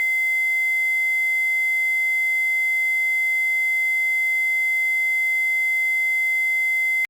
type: tone with quantisation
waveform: sine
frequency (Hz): 2066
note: C7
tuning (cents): -22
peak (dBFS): -18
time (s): 0-7.05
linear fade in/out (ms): 0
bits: 6
effects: Opus 48 kbps